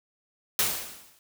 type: noise with exponential decay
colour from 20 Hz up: white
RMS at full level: -22 dBFS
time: 0.59-1.19 s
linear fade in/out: 1 ms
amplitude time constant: 130 ms
effects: none